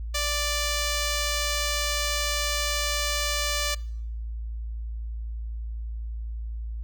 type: tone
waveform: 5% pulse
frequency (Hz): 587.3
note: D5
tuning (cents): 0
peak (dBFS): -14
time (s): 0.14-3.75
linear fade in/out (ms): 10
effects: noise-tail reverb RT60 0.7 s tail -23 dB re dry + added 56 Hz sine -30 dBFS peak until 6.83 s